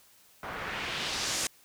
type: noise with low-pass filter sweep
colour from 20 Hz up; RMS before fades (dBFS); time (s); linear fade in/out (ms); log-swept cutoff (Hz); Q
white; -34; 0.43-1.47; 2; 1200 to 8400; 1.3
effects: white hiss -60 dBFS RMS until 1.64 s